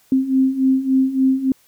sine beating tone pair, 261.6 / 265.1 Hz, C4 / C4, 0 / +23 cents, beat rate 3.5 Hz, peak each -19 / -15 dBFS, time 0.12-1.52 s, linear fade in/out 2 ms, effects white hiss -56 dBFS RMS until 1.67 s

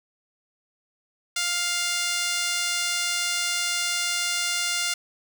5% pulse tone with high-pass filter, 701 Hz, F5, 6 cents sharp, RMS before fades -26 dBFS, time 1.36-4.94 s, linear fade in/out 5 ms, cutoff 1400 Hz, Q 1.1, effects none

